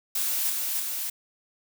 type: noise with echo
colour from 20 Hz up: blue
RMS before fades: -27 dBFS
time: 0.15-0.5 s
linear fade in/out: 5 ms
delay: 300 ms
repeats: 2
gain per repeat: -2 dB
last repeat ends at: 1.1 s
effects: none